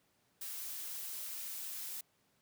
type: noise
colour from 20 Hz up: blue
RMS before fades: -43 dBFS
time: 0.41-2.01 s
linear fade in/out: 5 ms
effects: pink hiss -74 dBFS RMS until 2.41 s + high-pass 100 Hz 12 dB/octave